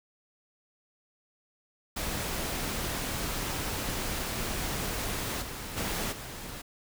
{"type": "noise with level steps", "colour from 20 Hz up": "pink", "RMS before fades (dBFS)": [-33, -39, -32, -41], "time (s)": [1.96, 6.62], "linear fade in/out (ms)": 10, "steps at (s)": [5.41, 5.76, 6.11], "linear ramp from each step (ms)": 20, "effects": []}